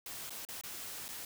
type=noise with dropouts; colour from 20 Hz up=white; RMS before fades=-44 dBFS; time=0.06-1.25 s; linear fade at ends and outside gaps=2 ms; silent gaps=0.296-0.305 / 0.451-0.487 / 0.612-0.636 / 1.082-1.088 s; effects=none